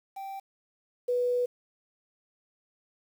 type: tone pair in turn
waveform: triangle / sine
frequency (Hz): 780 / 491.4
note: G5 / B4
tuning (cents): -9 / -9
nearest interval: minor sixth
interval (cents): 800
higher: first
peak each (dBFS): -34 / -24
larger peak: second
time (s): 0.16-0.4 / 1.08-1.46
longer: second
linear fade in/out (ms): 10
effects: 9-bit